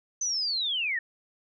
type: linear sweep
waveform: sine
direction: down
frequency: 6180 to 1760 Hz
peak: -26 dBFS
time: 0.21-0.99 s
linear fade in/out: 5 ms
effects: none